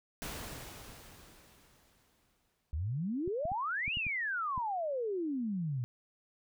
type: noise with exponential decay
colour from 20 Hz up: pink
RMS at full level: -40 dBFS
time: 0.22-2.71 s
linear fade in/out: 0 ms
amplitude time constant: 540 ms
type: exponential two-way sweep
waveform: sine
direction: up then down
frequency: 69.3 to 2935 to 116.9 Hz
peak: -32 dBFS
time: 2.73-5.84 s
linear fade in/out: 0 ms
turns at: 3.95 s
type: clicks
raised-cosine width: 5 ms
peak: -30 dBFS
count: 7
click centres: 3.277 / 3.454 / 3.518 / 3.879 / 3.971 / 4.067 / 4.578 s
effects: none